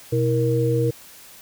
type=tone cluster; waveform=sine; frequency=124.4 / 322.8 / 469.3 Hz; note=B2 / E4 / A#4; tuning=+13 / -36 / +12 cents; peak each=-20 / -26 / -21 dBFS; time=0.12-0.91 s; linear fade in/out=10 ms; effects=white hiss -45 dBFS RMS until 1.41 s